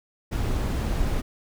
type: noise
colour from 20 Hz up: brown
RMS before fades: -25 dBFS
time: 0.31-1.22 s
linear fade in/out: 20 ms
effects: none